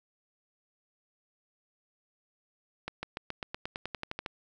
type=accelerating click train; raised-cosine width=0.3 ms; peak=-19 dBFS; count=14; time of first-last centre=2.88-4.262 s; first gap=150 ms; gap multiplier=0.94; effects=none